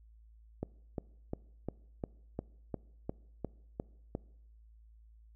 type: click train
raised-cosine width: 2 ms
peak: -22 dBFS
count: 11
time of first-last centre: 0.63-4.151 s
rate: 2.84 Hz
effects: noise-tail reverb RT60 0.8 s tail -23 dB re dry + added 55 Hz sine -56 dBFS peak until 5.35 s